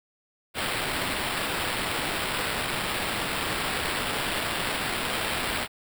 blue noise with sample-and-hold, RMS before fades -29 dBFS, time 0.54-5.68 s, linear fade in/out 50 ms, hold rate 6300 Hz, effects none

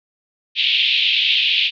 pink band-pass noise, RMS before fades -17 dBFS, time 0.55-1.71 s, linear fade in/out 50 ms, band 2600 to 3700 Hz, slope 48 dB/octave, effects none

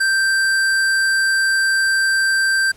square tone, 1568 Hz, G6, in tune, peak -15 dBFS, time 0-2.72 s, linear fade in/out 10 ms, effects pink hiss -49 dBFS RMS until 2.76 s + low-pass 11000 Hz 12 dB/octave

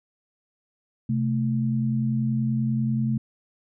sine tone pair together, 129.82 / 220.2 Hz, C3 / A3, -13 / +2 cents, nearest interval major sixth, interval 915 cents, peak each -24 dBFS, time 1.09-3.18 s, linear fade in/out 5 ms, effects none

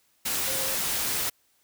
sine tone in noise, 532 Hz, C5, 29 cents sharp, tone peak -36 dBFS, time 0.47-0.75 s, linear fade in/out 10 ms, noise white, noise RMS -28 dBFS, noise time 0.25-1.3 s, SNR -11 dB, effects white hiss -67 dBFS RMS until 1.63 s

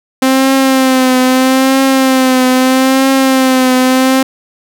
sawtooth tone with vibrato, 261.6 Hz, C4, in tune, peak -3 dBFS, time 0.22-4.23 s, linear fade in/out 5 ms, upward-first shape triangle, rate 0.78 Hz, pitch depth 48 cents each way, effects none

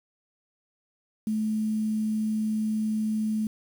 sine tone with quantisation, 216.5 Hz, A3, 28 cents flat, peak -24 dBFS, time 1.27-3.47 s, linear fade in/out 2 ms, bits 8, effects none

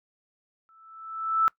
sine tone with exponential growth, 1318.5 Hz, E6, in tune, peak -16 dBFS, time 0.69-1.48 s, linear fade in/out 0 ms, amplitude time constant 170 ms, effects noise-tail reverb RT60 0.1 s tail -22 dB re dry

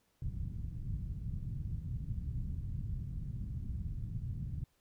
white low-pass noise, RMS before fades -39 dBFS, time 0.22-4.64 s, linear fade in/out 2 ms, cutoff 140 Hz, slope 24 dB/octave, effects pink hiss -75 dBFS RMS until 4.8 s

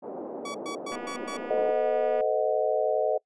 pink band-pass noise, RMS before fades -37 dBFS, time 0.02-1.72 s, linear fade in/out 20 ms, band 270 to 710 Hz, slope 24 dB/octave
sawtooth tone bursts, 1136 Hz, C#6, 42 cents sharp, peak -31 dBFS, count 5, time 0.45-1.37 s, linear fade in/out 5 ms, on 96 ms, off 110 ms
click train, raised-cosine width 0.5 ms, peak -27 dBFS, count 314, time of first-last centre 0.92-2.208 s, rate 243 Hz
sine chord, A diminished seventh, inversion none, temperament equal with one note detuned, 440 / 512.2 / 622.3 / 740 Hz, A4 / C5 / Eb5 / Gb5, 0 / -37 / 0 / 0 cents, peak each -28 / -29 / -26 / -31 dBFS, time 1.5-3.18 s, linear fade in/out 10 ms
effects noise-tail reverb RT60 0.1 s tail -24 dB re dry + resampled to 22050 Hz

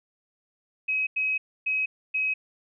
sine tone bursts at uneven times, 2544 Hz, D#7, 38 cents sharp, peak -23 dBFS, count 4, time 0.88-1.07 / 1.16-1.38 / 1.66-1.86 / 2.14-2.34 s, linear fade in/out 10 ms, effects none

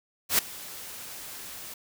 white noise with ADSR envelope, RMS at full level -20 dBFS, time 0.29-1.74 s, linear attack 96 ms, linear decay 6 ms, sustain -21 dB, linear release 4 ms, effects none

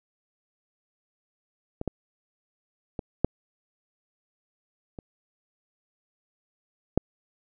clicks, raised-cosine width 2 ms, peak -18 / -14 / -18 / -6 / -25 / -6 dBFS, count 6, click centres 1.814 / 1.877 / 2.992 / 3.246 / 4.988 / 6.976 s, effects none

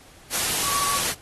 sine tone in noise, 1133 Hz, C#6, 37 cents sharp, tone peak -26 dBFS, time 0.62-1.02 s, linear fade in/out 50 ms, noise white, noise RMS -24 dBFS, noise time 0.3-1.15 s, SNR -5 dB, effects pink hiss -50 dBFS RMS until 1.21 s + AAC 32 kbps

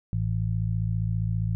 harmonic tone, 55 Hz, A1, in tune, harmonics 1 / 2 / 3, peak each -32 / -25 / -31 dBFS, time 0.13-1.55 s, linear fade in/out 0 ms, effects none

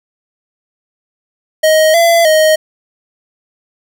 square tone with pitch steps, 627 / 676 / 625 Hz, D#5 / E5 / D#5, +13 / +43 / +8 cents, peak -7 dBFS, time 1.63-2.56 s, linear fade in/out 10 ms, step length 310 ms, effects none

